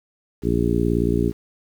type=harmonic tone; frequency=58.27 Hz; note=A#1; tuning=in tune; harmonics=1 / 2 / 3 / 4 / 5 / 6 / 7; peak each=-25 / -25 / -25 / -25 / -25 / -25 / -25 dBFS; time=0.42-1.33 s; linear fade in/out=50 ms; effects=8-bit